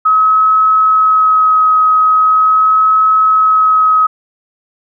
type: tone with vibrato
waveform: sine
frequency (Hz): 1276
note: D#6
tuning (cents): +43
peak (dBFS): -6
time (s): 0.05-4.07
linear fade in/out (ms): 10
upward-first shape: sine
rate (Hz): 0.41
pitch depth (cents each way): 12
effects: none